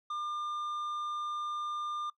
sine tone with tanh clipping, 1200 Hz, D6, 37 cents sharp, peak -35 dBFS, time 0.1-2.1 s, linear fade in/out 5 ms, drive 7 dB, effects noise-tail reverb RT60 0.1 s tail -20 dB re dry

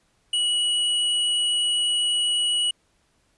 sine tone with hard clipping, 2927 Hz, F#7, 19 cents flat, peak -21 dBFS, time 0.33-2.71 s, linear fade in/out 5 ms, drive 17 dB, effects pink hiss -66 dBFS RMS until 3.37 s + resampled to 24000 Hz

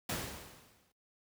pink noise with exponential decay, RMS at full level -34 dBFS, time 0.09-0.92 s, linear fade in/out 5 ms, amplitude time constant 180 ms, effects noise-tail reverb RT60 0.2 s tail -26 dB re dry + high-pass 60 Hz 12 dB/octave

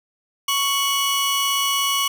sawtooth tone pair together, 1110.4 / 2949 Hz, C#6 / F#7, +3 / -6 cents, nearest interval octave + perfect fourth, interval 1691 cents, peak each -18 dBFS, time 0.48-2.08 s, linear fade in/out 5 ms, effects none

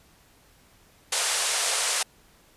white band-pass noise, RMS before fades -26 dBFS, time 1.12-2.03 s, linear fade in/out 5 ms, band 440 to 10000 Hz, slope 48 dB/octave, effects pink hiss -58 dBFS RMS until 2.56 s + resampled to 32000 Hz

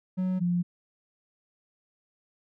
triangle / sine tone pair in turn, 185 / 175.68 Hz, F#3 / F3, 0 / +11 cents, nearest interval minor second, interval 89 cents, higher first, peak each -23 dBFS, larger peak neither, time 0.17-0.4 / 0.4-0.63 s, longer neither, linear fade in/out 20 ms, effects none

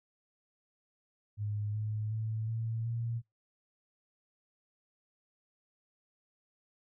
sine tone with pitch steps, 104.4 / 107.27 / 110.23 / 113.26 / 116.38 Hz, G#2 / A2 / A2 / A#2 / A#2, +10 / -44 / +4 / -49 / -2 cents, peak -32 dBFS, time 1.37-3.22 s, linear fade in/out 50 ms, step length 370 ms, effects noise-tail reverb RT60 0.2 s tail -26 dB re dry

